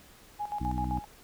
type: tone with tremolo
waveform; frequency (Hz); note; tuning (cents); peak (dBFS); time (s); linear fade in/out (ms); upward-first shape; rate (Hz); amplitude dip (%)
sine; 830.6; G#5; 0; -30; 0.39-1.05; 20; square; 7.7; 75
type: harmonic tone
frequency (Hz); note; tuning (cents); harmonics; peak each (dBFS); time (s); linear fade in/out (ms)
62.4; B1; +19; 1 / 2 / 3 / 4 / 5; -33 / -36 / -38 / -39 / -40; 0.6-1; 10
effects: pink hiss -55 dBFS RMS until 1.23 s